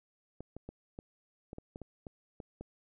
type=clicks; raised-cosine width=2 ms; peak=-30 dBFS; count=11; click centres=0.406 / 0.566 / 0.69 / 0.989 / 1.531 / 1.584 / 1.759 / 1.817 / 2.068 / 2.402 / 2.61 s; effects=none